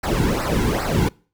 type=noise with flanger; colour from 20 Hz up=brown; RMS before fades=-20 dBFS; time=0.03-1.09 s; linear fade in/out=10 ms; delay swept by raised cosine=0.3 to 1.7 ms; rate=2.5 Hz; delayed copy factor=-0.85; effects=noise-tail reverb RT60 0.4 s tail -25 dB re dry